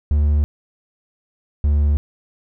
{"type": "tone pair in turn", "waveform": "triangle", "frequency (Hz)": [73.9, 73.18], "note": ["D2", "D2"], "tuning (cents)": [11, -6], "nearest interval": "unison", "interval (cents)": 17, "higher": "first", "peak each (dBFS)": -11, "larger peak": "neither", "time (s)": [[0.11, 0.44], [1.64, 1.97]], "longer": "neither", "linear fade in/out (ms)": 0, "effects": []}